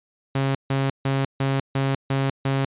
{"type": "tone bursts", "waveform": "sawtooth", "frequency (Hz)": 135.9, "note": "C#3", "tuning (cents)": -34, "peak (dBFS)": -16, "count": 7, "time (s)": [0.35, 2.65], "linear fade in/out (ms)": 5, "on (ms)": 200, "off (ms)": 150, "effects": ["resampled to 8000 Hz"]}